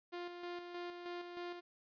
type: tone with tremolo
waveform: sawtooth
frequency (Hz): 350.8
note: F4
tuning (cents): +8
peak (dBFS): -38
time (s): 0.12-1.61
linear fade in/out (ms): 20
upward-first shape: square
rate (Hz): 3.2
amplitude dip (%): 45
effects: resampled to 11025 Hz + 13-bit